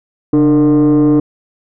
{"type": "tone with frequency modulation", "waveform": "sine", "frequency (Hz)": 297.9, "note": "D4", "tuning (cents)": 25, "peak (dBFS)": -4, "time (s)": [0.33, 1.2], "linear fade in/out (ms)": 5, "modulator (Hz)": 160, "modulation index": 0.65, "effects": ["tanh soft clip ceiling -6 dBFS"]}